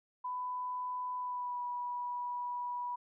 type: tone with pitch glide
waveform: sine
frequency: 998 to 976.9 Hz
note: B5 to B5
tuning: +18 to -19 cents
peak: -35 dBFS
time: 0.24-2.96 s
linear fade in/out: 10 ms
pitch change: -37 cents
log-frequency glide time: 1.17-1.63 s
effects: none